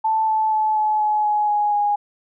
sine tone with pitch steps, 880 / 871.9 / 863.9 / 855.9 / 848.1 / 840.3 / 832.5 / 824.9 Hz, A5 / A5 / A5 / A5 / G#5 / G#5 / G#5 / G#5, 0 / -16 / -32 / -48 / +36 / +20 / +4 / -12 cents, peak -16 dBFS, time 0.04-1.96 s, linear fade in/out 10 ms, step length 240 ms, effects none

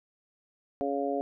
harmonic tone, 140 Hz, C#3, 18 cents sharp, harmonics 2 / 3 / 4 / 5, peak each -33 / -33 / -33 / -33 dBFS, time 0.81-1.21 s, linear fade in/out 0 ms, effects none

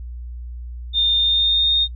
sine tone with pitch glide, 3628 to 3681 Hz, A#7 to A#7, -48 to -23 cents, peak -14 dBFS, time 0.93-1.88 s, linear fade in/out 50 ms, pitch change +25 cents, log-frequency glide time 1.17-1.76 s, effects noise-tail reverb RT60 0.1 s tail -25 dB re dry + added 60 Hz sine -29 dBFS peak until 1.95 s

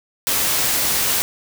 white noise, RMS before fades -19 dBFS, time 0.27-1.22 s, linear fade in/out 0 ms, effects none

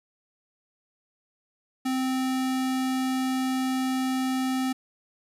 square tone, 260 Hz, C4, 11 cents flat, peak -25 dBFS, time 1.85-4.73 s, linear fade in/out 10 ms, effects resampled to 32000 Hz + 10-bit

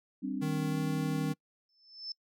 sine chord, G suspended fourth, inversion none, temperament equal, 196 / 261.6 / 293.7 Hz, G3 / C4 / D4, 0 / 0 / 0 cents, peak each -38 / -35 / -37 dBFS, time 0.22-1.34 s, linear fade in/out 20 ms
square tone with pitch glide, 155.56 to 156.91 Hz, D#3 to D#3, 0 to +15 cents, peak -33 dBFS, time 0.41-1.34 s, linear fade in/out 20 ms, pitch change +15 cents, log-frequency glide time 0.7-0.76 s
sine tone with exponential growth, 5274 Hz, E8, in tune, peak -34 dBFS, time 1.69-2.12 s, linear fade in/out 2 ms, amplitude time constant 92 ms
effects noise-tail reverb RT60 0.1 s tail -25 dB re dry

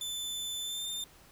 sawtooth tone with pitch glide, 3520 to 3594 Hz, A7 to A7, 0 to +36 cents, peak -32 dBFS, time 0.01-1.04 s, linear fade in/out 2 ms, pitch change +36 cents, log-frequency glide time 0.62-0.86 s, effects pink hiss -58 dBFS RMS until 1.31 s

